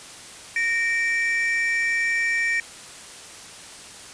triangle tone pair together, 1846.1 / 2326 Hz, A#6 / D7, -17 / -17 cents, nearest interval major third, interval 400 cents, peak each -21 / -22 dBFS, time 0.56-2.6 s, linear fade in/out 2 ms, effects white hiss -41 dBFS RMS until 4.13 s + resampled to 22050 Hz

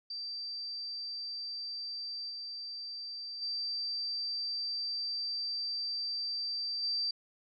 sine tone with level steps, 4675 Hz, D8, 9 cents flat, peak -37 / -39 / -33 / -30 dBFS, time 0.1-7.11 s, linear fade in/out 5 ms, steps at 2.29 / 3.41 / 6.82 s, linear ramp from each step 20 ms, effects none

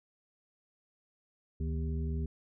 harmonic tone with a mistuned harmonic, 79.3 Hz, D#2, 33 cents sharp, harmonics 1 / 2 / 3 / 5, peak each -32 / -38 / -42 / -46 dBFS, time 1.6-2.26 s, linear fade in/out 5 ms, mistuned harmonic 1, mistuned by -130 cents, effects none

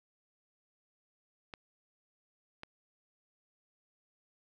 clicks, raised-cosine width 0.3 ms, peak -27 dBFS, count 2, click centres 1.538 / 2.634 s, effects none

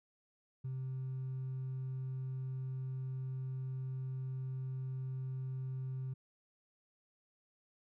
triangle tone with hard clipping, 130.81 Hz, C3, in tune, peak -37 dBFS, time 0.64-6.14 s, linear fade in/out 10 ms, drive 2 dB, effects none

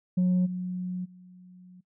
sine tone with level steps, 181.6 Hz, F#3, 32 cents flat, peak -18 / -29 / -47 dBFS, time 0.17-1.81 s, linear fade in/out 10 ms, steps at 0.45 / 1.04 s, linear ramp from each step 20 ms, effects noise-tail reverb RT60 0.1 s tail -22 dB re dry + tanh soft clip ceiling -19 dBFS

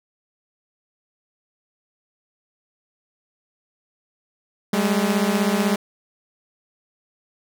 sawtooth beating tone pair, 196 / 212 Hz, G3 / G#3, 0 / +36 cents, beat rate 16 Hz, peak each -17 / -17 dBFS, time 4.73-5.76 s, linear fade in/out 5 ms, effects none

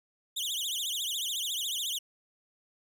sawtooth tone with vibrato, 3322 Hz, G#7, in tune, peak -28 dBFS, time 0.36-1.99 s, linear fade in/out 10 ms, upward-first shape triangle, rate 14 Hz, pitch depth 270 cents each way, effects none

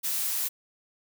blue noise, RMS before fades -29 dBFS, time 0.03-0.49 s, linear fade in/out 20 ms, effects none

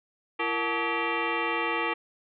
sine tone with frequency modulation, 740 Hz, F#5, in tune, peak -25 dBFS, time 0.39-1.94 s, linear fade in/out 10 ms, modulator 402 Hz, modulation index 5.1, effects none

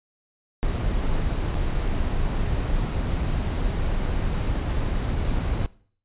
brown noise with dropouts, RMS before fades -24 dBFS, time 0.63-5.66 s, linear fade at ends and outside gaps 0 ms, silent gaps 1.543-1.55 s, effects noise-tail reverb RT60 0.5 s tail -20 dB re dry + resampled to 8000 Hz

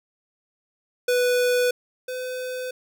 square tone pair in turn, 493.9 / 506.6 Hz, B4 / B4, 0 / +44 cents, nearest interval unison, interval 44 cents, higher second, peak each -19 / -29 dBFS, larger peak first, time 1.08-1.71 / 2.08-2.71 s, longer neither, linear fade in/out 5 ms, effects none

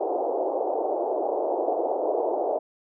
white band-pass noise, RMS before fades -26 dBFS, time 0-2.59 s, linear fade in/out 10 ms, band 340 to 780 Hz, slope 48 dB/octave, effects none

